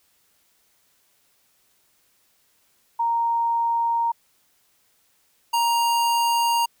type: tone pair in turn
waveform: sine / square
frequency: 930 / 935.9 Hz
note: A#5 / A#5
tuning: -4 / +7 cents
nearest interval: unison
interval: 11 cents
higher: second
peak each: -19 dBFS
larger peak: neither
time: 2.99-4.12 / 5.53-6.66 s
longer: neither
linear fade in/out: 10 ms
effects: white hiss -64 dBFS RMS until 6.8 s